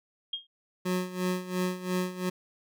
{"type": "tone with exponential decay", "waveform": "sine", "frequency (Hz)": 3237, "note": "G#7", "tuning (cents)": -45, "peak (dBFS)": -27, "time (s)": [0.33, 0.47], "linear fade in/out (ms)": 5, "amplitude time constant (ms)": 30}
{"type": "tone with tremolo", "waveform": "25% pulse", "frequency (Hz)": 182.4, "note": "F#3", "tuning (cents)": -24, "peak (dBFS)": -22, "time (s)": [0.85, 2.3], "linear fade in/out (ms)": 10, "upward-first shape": "sine", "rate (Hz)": 2.9, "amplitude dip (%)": 80}
{"effects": []}